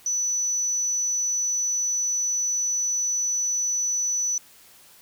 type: tone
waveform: sine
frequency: 5960 Hz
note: F#8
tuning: 12 cents sharp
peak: -22 dBFS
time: 0.06-4.38 s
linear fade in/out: 2 ms
effects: white hiss -52 dBFS RMS until 5.01 s